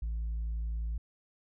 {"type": "tone with tanh clipping", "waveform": "sine", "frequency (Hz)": 55.8, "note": "A1", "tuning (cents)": 25, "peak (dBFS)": -32, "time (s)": [0.02, 0.98], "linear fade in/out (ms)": 5, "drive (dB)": 1, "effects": []}